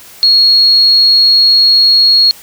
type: tone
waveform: sine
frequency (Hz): 4308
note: C8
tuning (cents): +50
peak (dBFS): -4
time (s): 0.23-2.31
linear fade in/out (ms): 0
effects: white hiss -36 dBFS RMS until 2.42 s